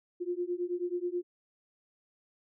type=beating tone pair; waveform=sine; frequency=349.2 / 358.5 Hz; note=F4 / F4; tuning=0 / +45 cents; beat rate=9.3 Hz; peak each=-34 / -34 dBFS; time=0.2-1.23 s; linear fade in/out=20 ms; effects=none